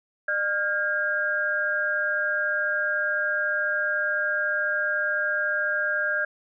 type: tone cluster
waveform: sine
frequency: 603 / 1409 / 1619 Hz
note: D5 / F6 / G#6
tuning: +46 / +15 / -45 cents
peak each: -31 / -29 / -24 dBFS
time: 0.28-6.25 s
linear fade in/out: 5 ms
effects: none